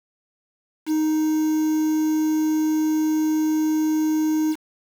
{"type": "tone with quantisation", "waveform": "triangle", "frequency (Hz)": 311.3, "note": "D#4", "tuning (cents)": 1, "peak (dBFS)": -16, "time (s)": [0.86, 4.56], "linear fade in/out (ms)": 50, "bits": 6, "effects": []}